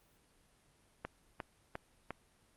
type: click train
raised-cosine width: 0.5 ms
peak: -24 dBFS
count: 4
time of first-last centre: 1.05-2.106 s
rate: 2.84 Hz
effects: pink hiss -69 dBFS RMS until 2.56 s + Opus 32 kbps